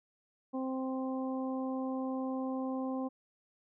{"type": "harmonic tone", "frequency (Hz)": 261.6, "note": "C4", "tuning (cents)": 0, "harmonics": [1, 2, 3, 4], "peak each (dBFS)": [-34, -40, -44, -46], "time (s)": [0.53, 3.09], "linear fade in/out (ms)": 20, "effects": []}